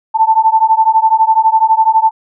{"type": "beating tone pair", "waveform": "sine", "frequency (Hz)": [880, 892], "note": ["A5", "A5"], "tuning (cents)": [0, 23], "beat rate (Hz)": 12, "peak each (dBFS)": -10, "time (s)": [0.14, 2.11], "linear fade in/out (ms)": 20, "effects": []}